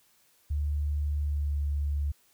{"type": "tone with pitch glide", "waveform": "sine", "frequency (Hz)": [73.42, 72.24], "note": ["D2", "D2"], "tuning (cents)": [0, -28], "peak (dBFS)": -26, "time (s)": [0.5, 2.12], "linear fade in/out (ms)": 10, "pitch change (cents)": -28, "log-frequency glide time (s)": [1.21, 1.57], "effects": ["white hiss -65 dBFS RMS until 2.33 s"]}